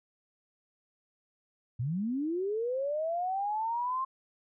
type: linear sweep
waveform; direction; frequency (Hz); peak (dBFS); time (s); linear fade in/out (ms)
sine; up; 110 to 1067; -29; 1.79-4.05; 10
effects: none